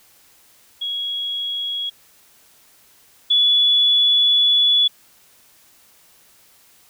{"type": "tone pair in turn", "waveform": "sine", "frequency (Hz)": [3322, 3421], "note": ["G#7", "A7"], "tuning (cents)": [0, -49], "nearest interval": "minor second", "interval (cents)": 51, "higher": "second", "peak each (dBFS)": [-22, -12], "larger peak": "second", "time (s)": [[0.81, 1.9], [3.3, 4.88]], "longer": "second", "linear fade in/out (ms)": 10, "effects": ["white hiss -53 dBFS RMS until 6.89 s"]}